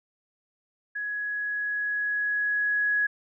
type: tone with level ramp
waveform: sine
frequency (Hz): 1675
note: G#6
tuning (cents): +14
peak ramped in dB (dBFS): -29 to -21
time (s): 0.95-3.07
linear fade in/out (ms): 10
effects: none